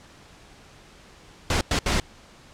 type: noise bursts at uneven times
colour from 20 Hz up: pink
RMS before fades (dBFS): -22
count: 3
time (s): 1.5-1.61 / 1.71-1.79 / 1.86-2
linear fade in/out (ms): 2
effects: pink hiss -50 dBFS RMS until 2.53 s + low-pass 7000 Hz 12 dB/octave